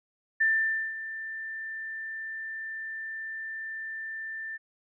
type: tone with ADSR envelope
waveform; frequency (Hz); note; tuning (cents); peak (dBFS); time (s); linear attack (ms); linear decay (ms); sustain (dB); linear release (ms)
sine; 1781; A6; +21; -20; 0.4-4.58; 13; 520; -14; 24
effects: none